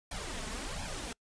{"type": "noise with flanger", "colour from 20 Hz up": "pink", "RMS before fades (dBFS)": -39, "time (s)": [0.11, 1.13], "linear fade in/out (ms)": 5, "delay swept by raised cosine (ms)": [1.2, 4.7], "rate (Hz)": 1.4, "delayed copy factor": 0.8, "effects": ["noise-tail reverb RT60 0.1 s tail -26 dB re dry", "resampled to 22050 Hz"]}